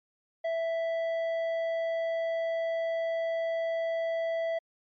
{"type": "tone with tanh clipping", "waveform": "sine", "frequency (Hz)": 660, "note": "E5", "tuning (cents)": 2, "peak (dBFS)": -29, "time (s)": [0.44, 4.59], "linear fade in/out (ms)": 10, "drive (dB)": 8, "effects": ["MP3 64 kbps"]}